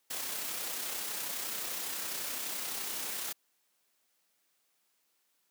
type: noise with amplitude modulation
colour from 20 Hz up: white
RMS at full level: -36 dBFS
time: 0.1-3.33 s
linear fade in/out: 10 ms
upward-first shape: sine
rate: 31.8 Hz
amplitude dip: 30%
effects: white hiss -75 dBFS RMS until 5.5 s + high-pass 200 Hz 12 dB/octave